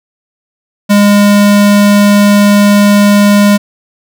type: tone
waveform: square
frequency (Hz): 204.3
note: G#3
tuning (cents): -28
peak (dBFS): -4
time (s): 0.89-3.58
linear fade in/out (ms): 20
effects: none

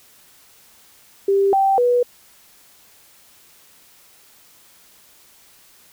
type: tone with pitch steps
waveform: sine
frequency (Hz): 394.6 / 779 / 488.3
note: G4 / G5 / B4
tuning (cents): +11 / -11 / -20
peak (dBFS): -13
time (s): 1.28-2.03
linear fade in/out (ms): 5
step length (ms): 250
effects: white hiss -51 dBFS RMS until 5.92 s

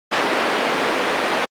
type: band-pass noise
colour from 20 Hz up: pink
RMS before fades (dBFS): -19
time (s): 0.11-1.46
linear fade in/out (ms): 20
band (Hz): 320 to 2900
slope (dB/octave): 12
effects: high-pass 200 Hz 12 dB/octave + Opus 48 kbps

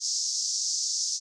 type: band-pass noise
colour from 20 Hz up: pink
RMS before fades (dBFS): -29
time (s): 0-1.2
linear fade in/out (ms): 50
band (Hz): 5000 to 6700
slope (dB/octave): 48
effects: none

